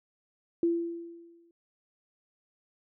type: tone with exponential decay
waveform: sine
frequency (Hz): 338.5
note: E4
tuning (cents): +46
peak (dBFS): -21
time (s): 0.63-1.51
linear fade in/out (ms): 2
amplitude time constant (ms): 190
effects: none